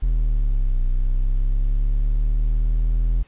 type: linear two-way sweep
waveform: triangle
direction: down then up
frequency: 41.87 to 30.69 to 41.87 Hz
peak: -14 dBFS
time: 0.02-3.23 s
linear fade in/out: 10 ms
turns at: 0.81 s
effects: pink hiss -56 dBFS RMS until 3.27 s + resampled to 8000 Hz